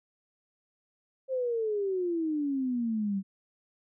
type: exponential sweep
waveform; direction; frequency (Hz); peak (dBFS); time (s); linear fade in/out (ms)
sine; down; 534 to 189.9; -27; 1.28-3.23; 50
effects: none